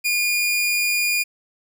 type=tone; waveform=sawtooth; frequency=2429 Hz; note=D#7; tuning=42 cents flat; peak=-15 dBFS; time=0.04-1.24 s; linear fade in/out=20 ms; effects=none